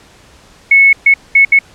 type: tone bursts at uneven times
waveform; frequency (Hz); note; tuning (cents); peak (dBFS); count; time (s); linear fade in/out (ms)
sine; 2200; C#7; -14; -3; 4; 0.71-0.93 / 1.06-1.14 / 1.35-1.45 / 1.52-1.59; 5
effects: pink hiss -43 dBFS RMS until 1.74 s + low-pass 8000 Hz 12 dB/octave